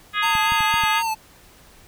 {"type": "harmonic tone", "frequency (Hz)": 415.3, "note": "G#4", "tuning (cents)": 0, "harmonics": [3, 4, 5, 6, 7, 8, 9], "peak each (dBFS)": [-23, -25, -27, -29, -30, -31, -32], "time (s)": [0.13, 1.03], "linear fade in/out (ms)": 50}
{"type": "tone with vibrato", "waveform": "square", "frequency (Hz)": 894, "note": "A5", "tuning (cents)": 27, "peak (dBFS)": -22, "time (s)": [0.22, 1.15], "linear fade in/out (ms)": 20, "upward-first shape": "sine", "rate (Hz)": 4.1, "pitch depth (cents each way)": 44}
{"type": "clicks", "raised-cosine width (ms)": 5, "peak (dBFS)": -21, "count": 5, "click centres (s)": [0.353, 0.521, 0.606, 0.741, 0.837]}
{"effects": ["pink hiss -50 dBFS RMS until 1.87 s"]}